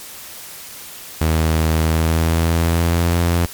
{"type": "tone with pitch glide", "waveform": "sawtooth", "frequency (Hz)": [80, 85.74], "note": ["D#2", "F2"], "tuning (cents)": [49, -31], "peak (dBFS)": -10, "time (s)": [1.21, 3.46], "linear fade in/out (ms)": 5, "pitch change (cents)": 120, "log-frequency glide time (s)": [1.83, 3.13], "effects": ["white hiss -35 dBFS RMS until 3.53 s", "MP3 96 kbps"]}